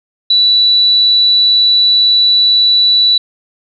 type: tone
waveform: sine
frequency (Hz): 3951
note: B7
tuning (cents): 0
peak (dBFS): -6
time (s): 0.3-3.18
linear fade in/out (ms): 5
effects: none